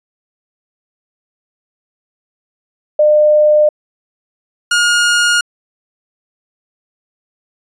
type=tone pair in turn; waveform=sine / sawtooth; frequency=603 / 1427.6 Hz; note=D5 / F6; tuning=+46 / +38 cents; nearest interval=octave + minor third; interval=1492 cents; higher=second; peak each=-6 dBFS; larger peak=neither; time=2.99-3.69 / 4.71-5.41 s; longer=neither; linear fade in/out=5 ms; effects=resampled to 22050 Hz